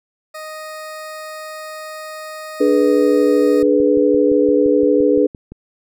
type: tone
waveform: 20% pulse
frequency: 622.3 Hz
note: D#5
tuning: in tune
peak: -24 dBFS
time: 0.34-3.63 s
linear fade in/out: 10 ms
type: chord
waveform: sine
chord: G# diminished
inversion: second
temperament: equal with one note detuned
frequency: 293.7 / 420.9 / 493.9 Hz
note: D4 / G#4 / B4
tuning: 0 / +23 / 0 cents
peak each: -15 dBFS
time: 2.6-5.27 s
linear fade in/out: 10 ms
type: click train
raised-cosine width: 3 ms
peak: -20 dBFS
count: 12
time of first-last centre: 3.63-5.52 s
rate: 5.82 Hz
effects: none